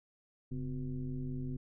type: tone with frequency modulation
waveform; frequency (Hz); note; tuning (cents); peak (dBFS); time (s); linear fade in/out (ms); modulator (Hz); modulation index
sine; 138.59; C#3; 0; -35; 0.51-1.57; 10; 116; 1.2
effects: none